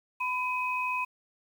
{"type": "tone pair together", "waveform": "sine", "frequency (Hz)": [1002, 2525], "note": ["B5", "D#7"], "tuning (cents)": [25, 25], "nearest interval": "octave + major third", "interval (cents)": 1600, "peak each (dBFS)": [-30, -31], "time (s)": [0.2, 1.05], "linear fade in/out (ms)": 10, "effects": ["9-bit"]}